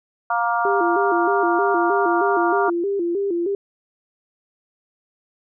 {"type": "harmonic tone", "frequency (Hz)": 234.7, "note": "A#3", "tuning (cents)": 12, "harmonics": [3, 4, 5, 6], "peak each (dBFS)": [-22, -23, -24, -25], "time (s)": [0.3, 2.7], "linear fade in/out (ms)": 5}
{"type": "tone with vibrato", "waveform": "sine", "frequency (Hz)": 370, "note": "F#4", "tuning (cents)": 0, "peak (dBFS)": -19, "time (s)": [0.65, 3.55], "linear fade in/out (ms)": 2, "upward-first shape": "square", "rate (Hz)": 3.2, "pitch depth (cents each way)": 130}
{"effects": []}